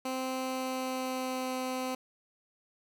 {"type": "tone with pitch glide", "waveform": "15% pulse", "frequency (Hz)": [260, 257.3], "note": ["C4", "C4"], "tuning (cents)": [-11, -29], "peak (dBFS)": -26, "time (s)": [0.05, 1.95], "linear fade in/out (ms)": 5, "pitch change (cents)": -18, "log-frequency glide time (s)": [0.43, 1.54], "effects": []}